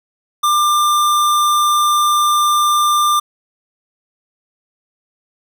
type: tone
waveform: square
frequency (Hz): 1193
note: D6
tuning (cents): +27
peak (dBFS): -12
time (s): 0.43-3.2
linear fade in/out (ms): 10
effects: none